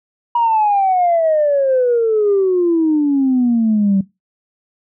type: exponential sweep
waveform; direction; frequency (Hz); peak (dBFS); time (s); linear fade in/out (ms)
sine; down; 961 to 190.5; -10; 0.35-4.01; 5
effects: noise-tail reverb RT60 0.2 s tail -19 dB re dry + tanh soft clip ceiling -7 dBFS

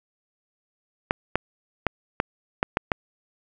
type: clicks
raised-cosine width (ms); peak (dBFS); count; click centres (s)
0.5; -5; 7; 1.109 / 1.356 / 1.867 / 2.201 / 2.629 / 2.771 / 2.918
effects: none

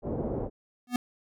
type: low-pass noise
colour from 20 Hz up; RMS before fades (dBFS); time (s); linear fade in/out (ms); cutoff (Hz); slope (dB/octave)
white; -32; 0.02-0.5; 50; 570; 24
type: tone with exponential growth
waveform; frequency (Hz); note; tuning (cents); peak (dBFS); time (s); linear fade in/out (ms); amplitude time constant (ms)
square; 245.9; B3; -7; -21; 0.87-0.96; 2; 18
effects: none

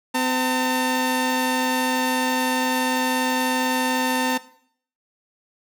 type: tone pair together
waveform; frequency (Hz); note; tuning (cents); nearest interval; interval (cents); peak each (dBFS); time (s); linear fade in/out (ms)
sawtooth; 255.1 / 903; C4 / A5; -44 / +45; octave + minor seventh; 2189; -19; 0.14-4.38; 10
effects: noise-tail reverb RT60 0.6 s tail -17 dB re dry

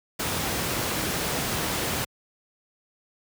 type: noise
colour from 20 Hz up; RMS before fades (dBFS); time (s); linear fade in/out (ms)
pink; -27; 0.19-2.05; 10
effects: high-pass 80 Hz 12 dB/octave

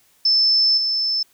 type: tone with level steps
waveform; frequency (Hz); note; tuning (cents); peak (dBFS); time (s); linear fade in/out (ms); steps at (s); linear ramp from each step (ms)
sine; 5274; E8; 0; -13 / -18; 0.25-1.23; 5; 0.77; 10
effects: white hiss -58 dBFS RMS until 1.33 s

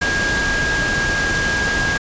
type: tone in noise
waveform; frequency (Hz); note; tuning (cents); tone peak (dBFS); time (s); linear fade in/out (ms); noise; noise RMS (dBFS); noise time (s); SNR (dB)
sine; 1630; G#6; -33; -18; 0.01-1.98; 10; pink; -22; 0.01-1.98; +1
effects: resampled to 16000 Hz

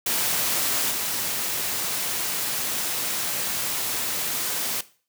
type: noise with level steps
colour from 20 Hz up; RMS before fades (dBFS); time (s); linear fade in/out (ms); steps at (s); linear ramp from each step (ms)
white; -24 / -27; 0.06-4.81; 5; 0.9; 20
effects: noise-tail reverb RT60 0.4 s tail -17 dB re dry + high-pass 100 Hz 12 dB/octave

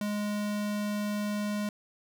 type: tone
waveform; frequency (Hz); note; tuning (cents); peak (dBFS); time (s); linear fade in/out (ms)
square; 207.7; G#3; 0; -30; 0.01-1.69; 2
effects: none

